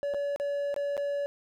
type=tone with dropouts; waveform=triangle; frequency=570 Hz; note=C#5; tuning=48 cents sharp; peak=-26 dBFS; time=0.03-1.26 s; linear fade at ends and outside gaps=0 ms; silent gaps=0.138-0.145 / 0.361-0.399 / 0.742-0.763 / 0.968-0.977 s; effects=none